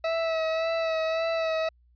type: tone with vibrato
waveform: 40% pulse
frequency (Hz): 650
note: E5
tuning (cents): -24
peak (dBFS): -24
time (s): 0.04-1.69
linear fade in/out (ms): 5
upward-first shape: sine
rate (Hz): 1.8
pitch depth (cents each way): 27
effects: added 60 Hz sine -58 dBFS peak until 1.95 s + resampled to 11025 Hz